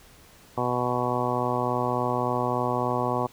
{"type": "harmonic tone", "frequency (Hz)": 123.47, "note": "B2", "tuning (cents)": 0, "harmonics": [1, 2, 3, 4, 5, 6, 7, 8, 9], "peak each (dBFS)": [-32, -32, -32, -32, -32, -32, -32, -32, -32], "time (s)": [0.57, 3.27], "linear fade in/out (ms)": 10, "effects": ["pink hiss -53 dBFS RMS until 3.32 s"]}